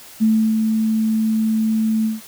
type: tone with ADSR envelope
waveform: sine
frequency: 220 Hz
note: A3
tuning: in tune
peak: -11 dBFS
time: 0.2-2.21 s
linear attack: 27 ms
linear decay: 320 ms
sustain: -4 dB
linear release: 160 ms
effects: white hiss -41 dBFS RMS until 2.27 s